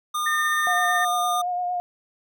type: tone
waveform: square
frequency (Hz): 1214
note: D#6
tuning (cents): -43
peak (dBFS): -24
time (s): 0.14-1.42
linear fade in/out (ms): 10
type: tone with tremolo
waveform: sine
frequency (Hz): 1814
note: A#6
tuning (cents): -48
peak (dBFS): -21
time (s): 0.26-1.05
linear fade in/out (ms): 5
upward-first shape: sine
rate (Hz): 16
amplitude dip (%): 30
type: tone with vibrato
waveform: sine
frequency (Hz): 716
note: F5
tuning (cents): +43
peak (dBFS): -23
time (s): 0.67-1.8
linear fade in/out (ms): 0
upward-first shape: sine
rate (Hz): 8.8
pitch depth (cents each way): 21
effects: none